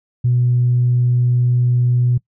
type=tone; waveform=sine; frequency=122.8 Hz; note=B2; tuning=9 cents flat; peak=-11 dBFS; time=0.24-2.18 s; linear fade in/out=10 ms; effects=noise-tail reverb RT60 0.1 s tail -22 dB re dry + tanh soft clip ceiling -7 dBFS